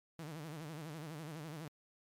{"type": "tone with vibrato", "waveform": "sawtooth", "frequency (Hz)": 155.56, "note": "D#3", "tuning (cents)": 0, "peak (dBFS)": -40, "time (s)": [0.19, 1.68], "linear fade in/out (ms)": 0, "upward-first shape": "sine", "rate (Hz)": 12, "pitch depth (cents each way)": 130, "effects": ["MP3 96 kbps"]}